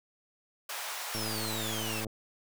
pink high-pass noise, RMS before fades -38 dBFS, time 0.69-2.05 s, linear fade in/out 5 ms, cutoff 670 Hz, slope 24 dB/octave
sawtooth exponential sweep, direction down, 5588 to 2597 Hz, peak -35 dBFS, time 1.14-2 s, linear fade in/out 0 ms
click train, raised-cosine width 2 ms, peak -27 dBFS, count 101, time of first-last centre 1.15-2.067 s, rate 109 Hz
effects none

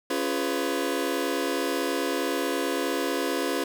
sawtooth chord, C# dominant seventh, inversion none, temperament just, 277.2 / 346.5 / 415.8 / 498.9 Hz, C#4 / E#4 / G#4 / B4, 0 / -14 / +2 / +17 cents, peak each -26 / -26 / -28 / -27 dBFS, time 0.1-3.64 s, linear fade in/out 5 ms, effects none

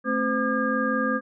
sine tone cluster, 220.8 / 266.2 / 514 / 1206 / 1625 Hz, A3 / C4 / C5 / D6 / G#6, +6 / +30 / -31 / +46 / -38 cents, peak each -28 dBFS, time 0.04-1.21 s, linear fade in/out 50 ms, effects none

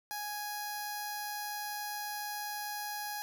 10% pulse tone with notch filter, 830.6 Hz, G#5, in tune, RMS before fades -39 dBFS, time 0.11-3.22 s, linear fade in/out 0 ms, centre 2900 Hz, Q 0.68, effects none

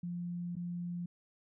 sine tone with dropouts, 174.61 Hz, F3, in tune, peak -36 dBFS, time 0.03-1.06 s, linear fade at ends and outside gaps 5 ms, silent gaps 0.555-0.565 s, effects none

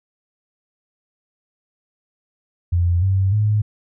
sine tone with pitch steps, 87 / 95.98 / 105.88 Hz, F2 / G2 / G#2, -6 / -36 / +34 cents, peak -14 dBFS, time 2.72-3.62 s, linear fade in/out 10 ms, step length 300 ms, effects none

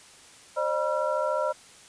sine tone cluster, 532 / 606 / 968 / 1361 Hz, C5 / D#5 / B5 / F6, +29 / -46 / -35 / -45 cents, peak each -30 / -27 / -31 / -32 dBFS, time 0.56-1.53 s, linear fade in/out 20 ms, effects white hiss -51 dBFS RMS until 1.88 s + resampled to 22050 Hz

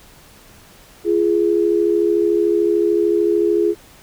sine tone pair together, 342.9 / 416.4 Hz, F4 / G#4, -32 / +5 cents, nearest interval minor third, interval 337 cents, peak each -16 dBFS, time 1.04-3.75 s, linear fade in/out 50 ms, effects pink hiss -46 dBFS RMS until 4.02 s

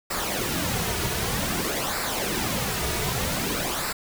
pink noise with flanger, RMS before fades -27 dBFS, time 0.1-3.93 s, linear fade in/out 10 ms, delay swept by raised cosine 0.31 to 3.81 ms, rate 0.53 Hz, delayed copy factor -0.6, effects none

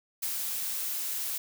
blue noise with ADSR envelope, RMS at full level -31 dBFS, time 0.22-1.38 s, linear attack 12 ms, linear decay 72 ms, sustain -2 dB, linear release 6 ms, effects none

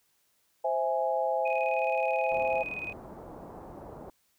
sine chord, C augmented, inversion none, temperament equal with one note detuned, 523.3 / 657.4 / 830.6 Hz, C5 / E5 / G#5, 0 / -5 / 0 cents, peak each -30 dBFS, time 0.64-2.63 s, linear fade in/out 10 ms
sine tone with tremolo, 2500 Hz, D#7, 8 cents sharp, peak -32 dBFS, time 1.45-2.93 s, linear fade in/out 10 ms, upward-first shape square, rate 19 Hz, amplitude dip 55%
white low-pass noise, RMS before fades -45 dBFS, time 2.31-4.1 s, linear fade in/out 2 ms, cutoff 850 Hz, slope 24 dB/octave
effects white hiss -71 dBFS RMS until 4.38 s

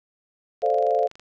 sine chord, D minor seventh, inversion second, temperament equal, 440 / 523.3 / 587.3 / 698.5 Hz, A4 / C5 / D5 / F5, 0 / 0 / 0 / 0 cents, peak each -24 / -24 / -26 / -22 dBFS, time 0.62-1.08 s, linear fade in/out 20 ms
click train, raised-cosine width 0.2 ms, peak -28 dBFS, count 15, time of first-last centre 0.62-1.196 s, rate 24.3 Hz
effects none

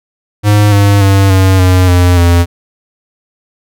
square tone with pitch steps, 104.1 / 100.9 / 97.8 / 94.8 / 91.89 / 89.07 / 86.33 Hz, G#2 / G#2 / G2 / F#2 / F#2 / F2 / F2, +5 / -49 / -4 / +43 / -11 / +35 / -19 cents, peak -5 dBFS, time 0.43-2.46 s, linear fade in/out 50 ms, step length 290 ms, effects none

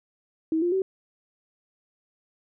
sine tone with pitch steps, 320.5 / 349.5 / 381.1 Hz, E4 / F4 / G4, -49 / +1 / -49 cents, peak -21 dBFS, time 0.52-0.82 s, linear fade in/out 2 ms, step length 100 ms, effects none

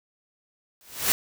white noise with exponential growth, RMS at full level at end -18 dBFS, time 0.81-1.12 s, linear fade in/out 0 ms, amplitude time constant 66 ms, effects none

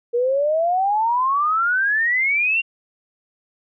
sine exponential sweep, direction up, 468.2 to 2794 Hz, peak -16 dBFS, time 0.13-2.62 s, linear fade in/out 20 ms, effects none

